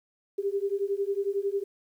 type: beating tone pair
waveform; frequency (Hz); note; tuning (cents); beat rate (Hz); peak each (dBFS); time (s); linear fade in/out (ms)
sine; 392.8 / 403.8; G4 / G#4; +4 / -49; 11; -29; 0.38-1.64; 10
effects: 10-bit